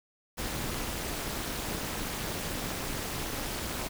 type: noise with amplitude modulation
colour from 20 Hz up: pink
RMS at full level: -31 dBFS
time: 0.37-3.89 s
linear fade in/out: 20 ms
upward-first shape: sine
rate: 270 Hz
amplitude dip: 85%
effects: none